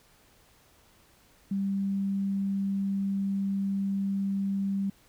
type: tone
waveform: sine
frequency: 196.5 Hz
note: G3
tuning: 4 cents sharp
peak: -26 dBFS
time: 1.51-4.9 s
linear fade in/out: 5 ms
effects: pink hiss -61 dBFS RMS until 5.08 s